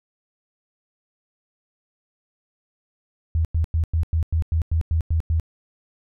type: tone bursts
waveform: sine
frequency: 81 Hz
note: E2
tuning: 30 cents flat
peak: -17 dBFS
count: 11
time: 3.35-5.398 s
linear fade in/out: 0 ms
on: 98 ms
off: 97 ms
effects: none